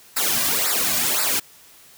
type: noise with flanger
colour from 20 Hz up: white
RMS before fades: -21 dBFS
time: 0.16-1.4 s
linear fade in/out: 10 ms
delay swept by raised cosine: 0.31 to 2.31 ms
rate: 1.9 Hz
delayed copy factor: -1
effects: white hiss -49 dBFS RMS until 1.97 s